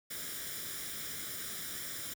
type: noise with comb filter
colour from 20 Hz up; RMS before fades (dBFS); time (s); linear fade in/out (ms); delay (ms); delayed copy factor
white; -41; 0.1-2.14; 10; 0.56; +0.7
effects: high-pass 60 Hz 12 dB/octave